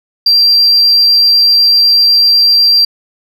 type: tone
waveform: sine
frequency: 4723 Hz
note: D8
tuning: 9 cents sharp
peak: -3 dBFS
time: 0.26-2.85 s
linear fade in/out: 5 ms
effects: tanh soft clip ceiling -2 dBFS